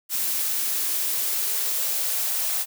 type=noise with high-pass filter sweep; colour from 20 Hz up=blue; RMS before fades=-25 dBFS; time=0.09-2.66 s; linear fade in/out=50 ms; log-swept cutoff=210 to 690 Hz; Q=2.4; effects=none